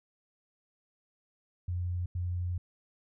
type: tone bursts at uneven times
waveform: sine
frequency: 88.8 Hz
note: F2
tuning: 29 cents sharp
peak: -30 dBFS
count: 2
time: 1.68-2.06 / 2.15-2.58 s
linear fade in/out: 5 ms
effects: none